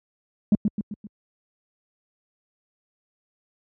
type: tone with echo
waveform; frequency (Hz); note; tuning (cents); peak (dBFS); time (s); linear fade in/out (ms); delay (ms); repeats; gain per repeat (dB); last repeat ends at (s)
sine; 207.7; G#3; 0; -11; 0.52-0.55; 2; 130; 4; -6; 1.07
effects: tanh soft clip ceiling -11 dBFS + high-pass 60 Hz 12 dB/octave